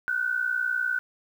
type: tone pair together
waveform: sine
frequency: 1460 / 1520 Hz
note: F#6 / F#6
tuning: -24 / +46 cents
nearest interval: minor second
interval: 70 cents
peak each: -27 dBFS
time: 0.08-0.99 s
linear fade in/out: 0 ms
effects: 9-bit